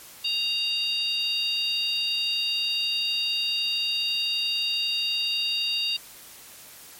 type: harmonic tone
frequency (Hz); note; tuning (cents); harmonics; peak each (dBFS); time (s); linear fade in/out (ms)
932; A#5; -1; 3 / 4 / 5; -27 / -28 / -29; 0.24-5.97; 10
effects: white hiss -46 dBFS RMS until 6.99 s + MP3 64 kbps